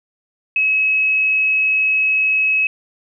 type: tone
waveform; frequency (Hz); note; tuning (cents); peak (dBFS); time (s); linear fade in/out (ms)
sine; 2567; E7; -47; -13; 0.56-2.67; 2
effects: none

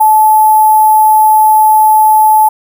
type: tone with sample-and-hold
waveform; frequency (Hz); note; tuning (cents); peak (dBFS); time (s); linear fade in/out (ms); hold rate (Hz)
sine; 864; A5; -32; -3; 0-2.49; 10; 11025
effects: none

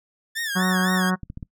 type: tone with vibrato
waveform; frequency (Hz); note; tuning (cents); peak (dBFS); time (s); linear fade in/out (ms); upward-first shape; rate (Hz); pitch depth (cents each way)
sawtooth; 1729; A6; -31; -22; 0.35-1.11; 20; sine; 3.9; 130
type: harmonic tone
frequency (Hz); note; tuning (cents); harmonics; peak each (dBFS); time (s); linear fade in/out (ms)
184.8; F#3; -2; 1 / 2 / 3 / 4 / 5 / 6 / 7 / 8 / 9 / 10; -20 / -32 / -35 / -32 / -35 / -29 / -35 / -30 / -38 / -37; 0.55-1.16; 20
type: clicks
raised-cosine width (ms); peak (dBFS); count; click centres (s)
5; -22; 4; 1.233 / 1.301 / 1.374 / 1.428
effects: noise-tail reverb RT60 0.1 s tail -22 dB re dry

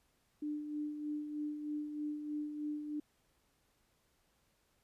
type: tone with tremolo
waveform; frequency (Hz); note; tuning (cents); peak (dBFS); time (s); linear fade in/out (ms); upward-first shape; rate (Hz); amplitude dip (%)
sine; 298.5; D4; +28; -35; 0.42-3; 5; sine; 3.2; 50
effects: pink hiss -75 dBFS RMS until 4.83 s + resampled to 32000 Hz

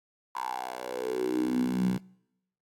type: tone with high-pass filter sweep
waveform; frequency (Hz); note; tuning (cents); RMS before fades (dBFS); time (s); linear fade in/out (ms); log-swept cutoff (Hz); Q
10% pulse; 62.7; B1; +27; -30; 0.35-1.98; 5; 1000 to 160; 7.9
effects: noise-tail reverb RT60 0.9 s tail -26 dB re dry + AAC 64 kbps

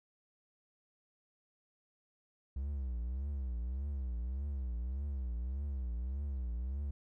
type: tone with vibrato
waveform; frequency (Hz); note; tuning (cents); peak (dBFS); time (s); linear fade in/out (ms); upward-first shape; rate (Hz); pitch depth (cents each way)
triangle; 64.7; C2; -19; -33; 2.56-6.91; 5; triangle; 1.7; 210
effects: none

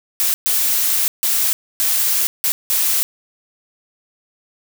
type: noise bursts at uneven times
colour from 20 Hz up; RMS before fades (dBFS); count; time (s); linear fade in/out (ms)
blue; -17; 6; 0.2-0.34 / 0.46-1.08 / 1.23-1.53 / 1.8-2.27 / 2.44-2.52 / 2.7-3.03; 0
effects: none

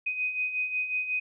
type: beating tone pair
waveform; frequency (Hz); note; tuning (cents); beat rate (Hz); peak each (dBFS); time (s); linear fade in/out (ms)
sine; 2499 / 2504.5; D#7 / D#7; +7 / +11; 5.5; -35 / -28; 0.06-1.2; 10
effects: none

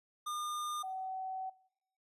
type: tone pair in turn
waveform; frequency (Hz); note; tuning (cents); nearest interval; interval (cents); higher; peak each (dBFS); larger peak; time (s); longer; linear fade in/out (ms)
square / sine; 1211 / 756.3; D#6 / F#5; -47 / +38; minor sixth; 815; first; -37 / -38; first; 0.26-0.83 / 0.83-1.5; second; 10
effects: noise-tail reverb RT60 0.7 s tail -20 dB re dry + resampled to 32000 Hz

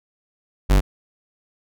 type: tone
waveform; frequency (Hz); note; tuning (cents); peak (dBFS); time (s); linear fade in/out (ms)
45% pulse; 48.46; G1; -19; -12; 0.69-0.81; 20
effects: none

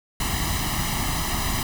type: noise with comb filter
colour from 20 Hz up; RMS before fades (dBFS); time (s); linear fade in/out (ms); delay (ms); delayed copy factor
pink; -25; 0.2-1.63; 2; 1; +0.8
effects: none

